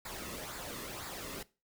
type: noise with flanger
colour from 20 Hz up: pink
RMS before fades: -43 dBFS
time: 0.05-1.43 s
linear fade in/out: 5 ms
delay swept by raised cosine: 0.33 to 1.33 ms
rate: 2 Hz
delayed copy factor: -0.55
effects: noise-tail reverb RT60 0.3 s tail -20 dB re dry